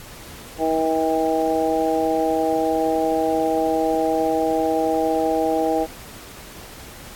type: harmonic tone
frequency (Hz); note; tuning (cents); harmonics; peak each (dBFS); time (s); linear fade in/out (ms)
160; D#3; +49; 2 / 3 / 4 / 5; -23 / -23 / -23 / -23; 0.58-5.87; 50
effects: pink hiss -40 dBFS RMS until 7.15 s + AAC 64 kbps

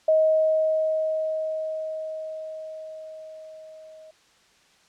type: tone with level ramp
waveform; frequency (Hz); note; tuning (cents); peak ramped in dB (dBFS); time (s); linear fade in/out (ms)
sine; 630; D#5; +21; -15 to -44; 0.08-4.11; 5
effects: white hiss -59 dBFS RMS until 4.88 s + low-pass 6000 Hz 12 dB/octave

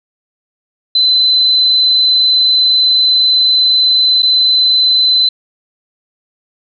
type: tone with dropouts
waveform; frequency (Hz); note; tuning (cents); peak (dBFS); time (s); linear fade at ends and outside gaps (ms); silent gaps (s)
sine; 4038; B7; +38; -7; 0.95-5.29; 5; 4.223-4.229
effects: none

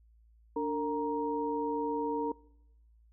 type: tone cluster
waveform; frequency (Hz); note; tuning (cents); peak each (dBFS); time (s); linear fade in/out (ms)
sine; 292.3 / 457 / 938; D4 / A#4 / A#5; -8 / -34 / +11; -34 / -33 / -35; 0.56-2.32; 5
effects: noise-tail reverb RT60 0.9 s tail -24 dB re dry + added 56 Hz sine -59 dBFS peak until 3.12 s

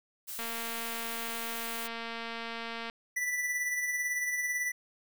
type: noise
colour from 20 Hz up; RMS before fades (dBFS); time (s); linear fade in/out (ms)
blue; -40; 0.27-1.88; 20
type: click train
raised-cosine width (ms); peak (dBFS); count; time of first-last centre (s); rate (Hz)
0.3; -23; 578; 0.39-2.899; 230
type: tone with tremolo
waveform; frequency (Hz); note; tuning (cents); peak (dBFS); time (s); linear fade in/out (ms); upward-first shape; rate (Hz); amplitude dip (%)
square; 1975; B6; 0; -29; 3.16-4.72; 10; sine; 18; 40
effects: none

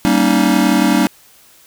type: chord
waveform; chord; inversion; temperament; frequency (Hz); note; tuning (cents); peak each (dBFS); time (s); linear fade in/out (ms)
square; Eb dominant seventh; first; just; 194.45 / 233.3 / 280 / 311.1; G3 / Bb3 / Db4 / Eb4; -14 / +2 / +18 / 0; -17; 0.05-1.07; 0
effects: white hiss -47 dBFS RMS until 1.66 s

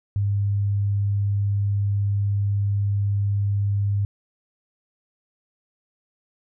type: tone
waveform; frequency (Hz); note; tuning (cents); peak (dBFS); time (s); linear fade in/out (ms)
sine; 100.9; G#2; -49; -19; 0.16-4.05; 0
effects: none

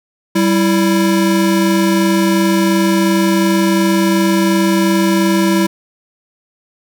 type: tone pair together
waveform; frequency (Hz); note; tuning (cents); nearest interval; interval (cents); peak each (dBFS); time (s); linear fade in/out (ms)
square; 193.8 / 330.6; G3 / E4; -20 / +5; major sixth; 925; -14 / -14; 0.35-5.67; 10
effects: none

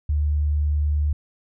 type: tone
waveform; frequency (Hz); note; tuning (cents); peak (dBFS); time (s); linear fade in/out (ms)
sine; 74.2; D2; +18; -18; 0.09-1.13; 5
effects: none

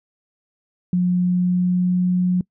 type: tone with pitch glide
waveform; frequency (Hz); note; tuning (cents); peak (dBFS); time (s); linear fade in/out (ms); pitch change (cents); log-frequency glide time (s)
sine; 179.3 to 180.76; F3 to F#3; +46 to -40; -15; 0.93-2.41; 2; +14; 1.16-2.09
effects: noise-tail reverb RT60 0.1 s tail -24 dB re dry

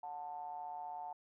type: ring-modulated tone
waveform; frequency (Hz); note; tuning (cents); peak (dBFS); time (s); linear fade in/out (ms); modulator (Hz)
triangle; 77.78; D#2; 0; -37; 0.03-1.13; 5; 808
effects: none

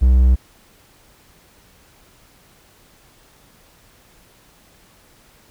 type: tone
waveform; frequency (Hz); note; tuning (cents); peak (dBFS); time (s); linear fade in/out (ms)
triangle; 63.1; B1; +38; -7; 0.01-0.36; 20
effects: pink hiss -52 dBFS RMS until 5.5 s

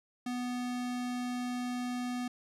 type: tone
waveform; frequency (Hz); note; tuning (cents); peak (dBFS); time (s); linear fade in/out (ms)
square; 246.9; B3; 0; -34; 0.26-2.28; 5
effects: low-pass 10000 Hz 12 dB/octave

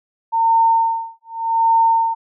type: tone with tremolo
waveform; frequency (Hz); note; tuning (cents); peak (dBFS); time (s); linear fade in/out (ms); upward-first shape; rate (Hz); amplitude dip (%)
sine; 910; A#5; -42; -10; 0.32-2.15; 20; sine; 0.85; 100
effects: none

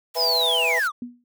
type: high-pass noise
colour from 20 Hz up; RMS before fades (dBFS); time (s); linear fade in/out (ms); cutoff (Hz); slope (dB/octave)
white; -37; 0.14-0.88; 10; 770; 96
type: harmonic tone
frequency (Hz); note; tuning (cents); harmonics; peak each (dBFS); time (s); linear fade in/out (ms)
164.81; E3; 0; 3 / 4 / 5 / 6; -27 / -28 / -30 / -33; 0.15-0.8; 20
type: linear sweep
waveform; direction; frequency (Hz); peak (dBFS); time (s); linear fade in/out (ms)
triangle; down; 5274 to 1108.7; -18; 0.16-0.92; 50
type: tone with exponential decay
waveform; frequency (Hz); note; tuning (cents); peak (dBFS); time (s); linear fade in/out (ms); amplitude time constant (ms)
sine; 243; B3; -28; -26; 1.02-1.24; 2; 46
effects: none

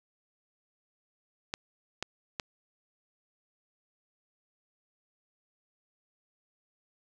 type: clicks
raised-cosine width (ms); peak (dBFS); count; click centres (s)
0.2; -15; 3; 1.539 / 2.026 / 2.398
effects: none

